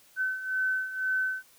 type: beating tone pair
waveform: sine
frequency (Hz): 1521 / 1523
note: F#6 / F#6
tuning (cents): +47 / +50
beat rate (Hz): 2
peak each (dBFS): -33 / -28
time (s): 0.16-1.43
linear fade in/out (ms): 50
effects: white hiss -59 dBFS RMS until 1.58 s